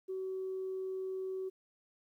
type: tone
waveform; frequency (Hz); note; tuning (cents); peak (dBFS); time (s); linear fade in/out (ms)
sine; 377.8; F#4; +36; -35; 0.08-1.5; 20
effects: tanh soft clip ceiling -31 dBFS + 12-bit